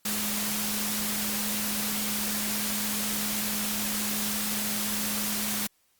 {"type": "tone in noise", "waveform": "sine", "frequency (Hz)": 210, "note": "G#3", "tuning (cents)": 19, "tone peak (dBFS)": -34, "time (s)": [0.05, 5.67], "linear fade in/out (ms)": 5, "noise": "white", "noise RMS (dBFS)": -30, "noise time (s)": [0.05, 5.67], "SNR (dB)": -7, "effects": ["white hiss -68 dBFS RMS until 5.99 s", "Opus 48 kbps"]}